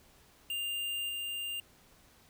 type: tone with level steps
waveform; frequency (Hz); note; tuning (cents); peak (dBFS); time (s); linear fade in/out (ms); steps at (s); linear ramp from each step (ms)
square; 2800; F7; +4; -34 / -36; 0.5-1.6; 2; 1.09; 2
effects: pink hiss -62 dBFS RMS until 2.29 s